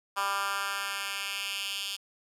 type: tone with high-pass filter sweep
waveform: 10% pulse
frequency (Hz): 198.3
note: G3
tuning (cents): +20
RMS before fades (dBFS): -33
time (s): 0.16-1.97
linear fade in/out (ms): 20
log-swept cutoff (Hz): 1100 to 3400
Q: 2.3
effects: resampled to 32000 Hz + 9-bit